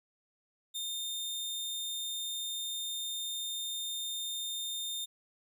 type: tone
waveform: sawtooth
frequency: 3633 Hz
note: A#7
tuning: 45 cents flat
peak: -32 dBFS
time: 0.74-5.06 s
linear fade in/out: 20 ms
effects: none